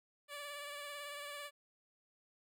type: tone with vibrato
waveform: 10% pulse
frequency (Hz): 579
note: D5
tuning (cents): -25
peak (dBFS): -36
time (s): 0.28-1.51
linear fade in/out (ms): 50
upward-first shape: triangle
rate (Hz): 18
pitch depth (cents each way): 36
effects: none